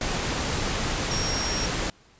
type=tone in noise; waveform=sine; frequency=5588 Hz; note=F8; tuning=in tune; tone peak=-29 dBFS; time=1.11-1.66 s; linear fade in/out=2 ms; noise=pink; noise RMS=-27 dBFS; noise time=0.01-1.9 s; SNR=-5 dB; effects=pink hiss -57 dBFS RMS until 2.19 s + resampled to 16000 Hz